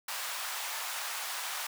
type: high-pass noise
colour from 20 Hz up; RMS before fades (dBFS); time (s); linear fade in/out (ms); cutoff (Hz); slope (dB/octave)
pink; -37; 0.08-1.67; 5; 790; 24
effects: none